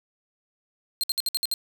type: tone bursts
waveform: sawtooth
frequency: 4186 Hz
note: C8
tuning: in tune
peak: -20 dBFS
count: 7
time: 1.01-1.539 s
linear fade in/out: 0 ms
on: 25 ms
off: 59 ms
effects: none